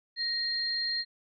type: tone pair together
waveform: sine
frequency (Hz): 1875 / 4209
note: A#6 / C8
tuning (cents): +10 / +9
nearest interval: octave + major second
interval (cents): 1399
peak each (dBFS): -36 / -29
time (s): 0.16-1.05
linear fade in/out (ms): 50
effects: none